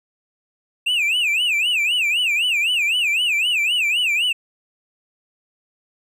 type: tone with vibrato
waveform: triangle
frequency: 2637 Hz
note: E7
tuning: in tune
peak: -15 dBFS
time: 0.86-4.33 s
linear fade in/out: 10 ms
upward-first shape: sine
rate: 3.9 Hz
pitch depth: 220 cents each way
effects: none